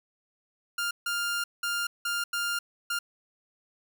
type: tone bursts at uneven times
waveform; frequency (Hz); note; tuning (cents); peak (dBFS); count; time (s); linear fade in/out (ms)
sawtooth; 1400; F6; +4; -24; 6; 0.78-0.91 / 1.06-1.44 / 1.63-1.87 / 2.05-2.24 / 2.33-2.59 / 2.9-2.99; 5
effects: none

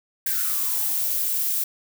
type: noise with high-pass filter sweep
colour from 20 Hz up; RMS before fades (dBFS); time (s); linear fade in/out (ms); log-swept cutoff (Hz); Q
violet; -24; 0.26-1.64; 5; 1700 to 310; 10
effects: none

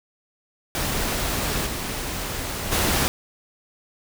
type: noise with level steps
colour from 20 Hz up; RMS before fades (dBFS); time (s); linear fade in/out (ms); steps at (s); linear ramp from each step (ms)
pink; -25 / -29 / -21; 0.75-3.08; 0; 1.65 / 2.71; 20
effects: none

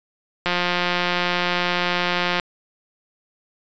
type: click train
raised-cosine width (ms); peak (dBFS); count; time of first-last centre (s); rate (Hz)
0.3; -5; 344; 0.46-2.398; 177
effects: resampled to 16000 Hz

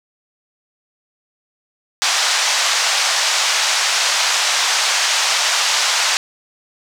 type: band-pass noise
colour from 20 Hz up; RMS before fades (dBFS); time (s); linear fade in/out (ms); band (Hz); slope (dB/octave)
white; -17; 2.02-6.17; 0; 670 to 6600; 24
effects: none

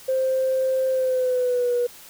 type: tone with pitch glide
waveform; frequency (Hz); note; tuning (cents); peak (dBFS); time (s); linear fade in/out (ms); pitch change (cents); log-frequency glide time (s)
sine; 523.3 to 485.4; C5 to B4; 0 to -30; -18; 0.08-1.87; 10; -130; 0.91-1.74
effects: tanh soft clip ceiling -14 dBFS + white hiss -45 dBFS RMS until 2.09 s

